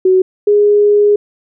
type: tone pair in turn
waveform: sine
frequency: 373.3 / 413.4 Hz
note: F#4 / G#4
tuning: +15 / -8 cents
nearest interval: major second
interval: 177 cents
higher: second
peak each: -6 dBFS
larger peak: neither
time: 0.05-0.22 / 0.47-1.16 s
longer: second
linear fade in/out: 5 ms
effects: none